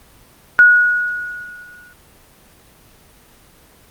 sine tone with exponential decay, 1456 Hz, F#6, 28 cents flat, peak -3 dBFS, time 0.59-1.93 s, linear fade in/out 0 ms, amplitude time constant 290 ms, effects pink hiss -48 dBFS RMS until 3.9 s + Opus 24 kbps

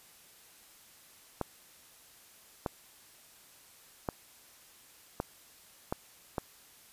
clicks, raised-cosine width 1 ms, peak -17 dBFS, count 6, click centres 1.413 / 2.662 / 4.088 / 5.201 / 5.925 / 6.382 s, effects white hiss -58 dBFS RMS until 6.92 s + resampled to 32000 Hz

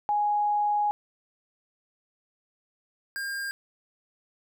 sine / square tone pair in turn, 830.6 / 1606.5 Hz, G#5 / G6, 0 / +42 cents, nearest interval major seventh, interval 1142 cents, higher second, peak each -22 / -31 dBFS, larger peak first, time 0.09-0.91 / 3.16-3.51 s, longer first, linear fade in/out 0 ms, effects none

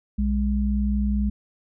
sine tone pair together, 61.21 / 205.7 Hz, B1 / G#3, -15 / -16 cents, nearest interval octave + major sixth, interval 2099 cents, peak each -22 / -23 dBFS, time 0.18-1.3 s, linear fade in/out 10 ms, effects none

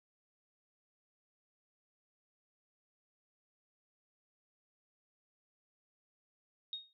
sine tone with exponential decay, 3729 Hz, A#7, in tune, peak -35 dBFS, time 6.73-6.93 s, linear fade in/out 1 ms, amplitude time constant 43 ms, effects none

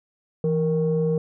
sine tone pair together, 164.81 / 466.2 Hz, E3 / A#4, 0 / 0 cents, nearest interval octave + tritone, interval 1800 cents, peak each -21 dBFS, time 0.44-1.18 s, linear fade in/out 2 ms, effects tanh soft clip ceiling -13 dBFS

